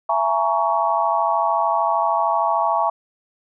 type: chord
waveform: sine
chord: A# half-diminished seventh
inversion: second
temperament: just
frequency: 671.3 / 839.1 / 932.3 / 1118.8 Hz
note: E5 / G#5 / A#5 / C#6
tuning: +31 / +18 / 0 / +16 cents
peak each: -22 dBFS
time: 0.09-2.9 s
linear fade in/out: 5 ms
effects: none